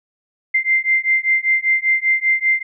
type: beating tone pair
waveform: sine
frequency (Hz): 2086 / 2091.1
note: C7 / C7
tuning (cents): -6 / -2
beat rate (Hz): 5.1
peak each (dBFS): -17 / -17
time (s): 0.54-2.63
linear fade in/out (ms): 10
effects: none